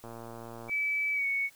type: click train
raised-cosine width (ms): 1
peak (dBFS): -30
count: 77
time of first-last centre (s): 0.04-0.695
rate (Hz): 116
type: tone with pitch glide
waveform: sine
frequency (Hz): 2300 to 2220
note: D7 to C#7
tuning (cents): -37 to +2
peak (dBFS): -27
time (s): 0.68-1.5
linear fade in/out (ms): 50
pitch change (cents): -61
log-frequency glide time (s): 1.13-1.26
effects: white hiss -59 dBFS RMS until 1.55 s